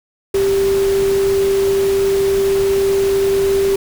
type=tone in noise; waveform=sine; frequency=392 Hz; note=G4; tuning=in tune; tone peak=-12 dBFS; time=0.34-3.76 s; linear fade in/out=5 ms; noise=pink; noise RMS=-27 dBFS; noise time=0.34-3.76 s; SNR=+12 dB; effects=none